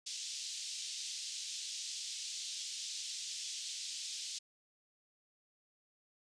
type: band-pass noise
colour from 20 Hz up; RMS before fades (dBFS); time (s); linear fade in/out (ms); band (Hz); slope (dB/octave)
white; -43; 0.06-4.39; 10; 3200 to 6900; 24
effects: resampled to 22050 Hz